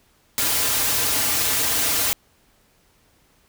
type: noise with comb filter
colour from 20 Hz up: white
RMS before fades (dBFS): -21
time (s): 0.38-2.13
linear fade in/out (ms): 0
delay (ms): 5.4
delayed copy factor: -0.8
effects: pink hiss -60 dBFS RMS until 3.48 s